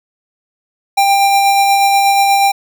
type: tone with tremolo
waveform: square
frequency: 793 Hz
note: G5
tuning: 20 cents sharp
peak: -8 dBFS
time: 0.97-2.52 s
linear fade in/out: 10 ms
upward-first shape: sine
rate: 8.3 Hz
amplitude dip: 25%
effects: none